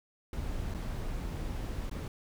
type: noise with dropouts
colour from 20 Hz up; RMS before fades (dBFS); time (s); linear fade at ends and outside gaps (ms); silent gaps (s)
brown; -36; 0.33-2.08; 2; 0.741-0.746 / 1.897-1.912
effects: none